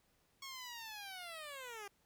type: linear sweep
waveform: 10% pulse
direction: down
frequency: 1104 to 392 Hz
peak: -38 dBFS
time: 0.42-1.88 s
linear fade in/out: 5 ms
effects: pink hiss -75 dBFS RMS until 2.05 s